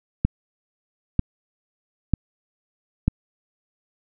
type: click train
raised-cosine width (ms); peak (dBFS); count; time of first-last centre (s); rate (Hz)
5; -5; 4; 0.25-3.08; 1.06
effects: none